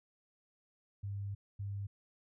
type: tone bursts at uneven times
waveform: sine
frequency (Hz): 100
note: G2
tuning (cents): +35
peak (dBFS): -37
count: 2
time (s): 1.03-1.35 / 1.59-1.87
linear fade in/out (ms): 10
effects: none